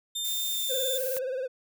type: tone with pitch glide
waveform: sawtooth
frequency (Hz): 3600 to 3559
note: A7 to A7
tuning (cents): +39 to +19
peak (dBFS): -27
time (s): 0.15-0.98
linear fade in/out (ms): 10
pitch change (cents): -20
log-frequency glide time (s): 0.54-0.81
type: noise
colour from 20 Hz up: violet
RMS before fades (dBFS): -34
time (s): 0.24-1.19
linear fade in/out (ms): 10
type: tone with vibrato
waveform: triangle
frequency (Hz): 519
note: C5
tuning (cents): -14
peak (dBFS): -27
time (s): 0.69-1.48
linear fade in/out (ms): 20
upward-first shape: sine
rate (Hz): 19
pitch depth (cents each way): 73
type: click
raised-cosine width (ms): 0.3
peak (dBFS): -23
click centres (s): 1.167
effects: none